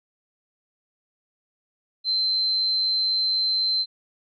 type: tone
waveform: sine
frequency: 4098 Hz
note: C8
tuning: 37 cents flat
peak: -20 dBFS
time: 2.04-3.86 s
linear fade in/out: 50 ms
effects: none